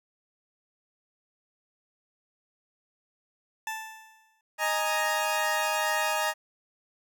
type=tone with exponential decay; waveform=20% pulse; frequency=880 Hz; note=A5; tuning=in tune; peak=-25 dBFS; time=3.67-4.41 s; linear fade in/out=2 ms; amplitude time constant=160 ms
type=chord; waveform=20% pulse; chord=D# suspended fourth; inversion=none; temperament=equal; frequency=622.3 / 830.6 / 932.3 Hz; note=D#5 / G#5 / A#5; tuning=0 / 0 / 0 cents; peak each=-25 dBFS; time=4.58-6.34 s; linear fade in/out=50 ms
effects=none